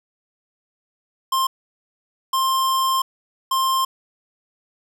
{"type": "tone bursts at uneven times", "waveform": "square", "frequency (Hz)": 1055, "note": "C6", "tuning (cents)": 14, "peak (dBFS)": -18, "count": 3, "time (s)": [[1.32, 1.47], [2.33, 3.02], [3.51, 3.85]], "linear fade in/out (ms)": 5, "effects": []}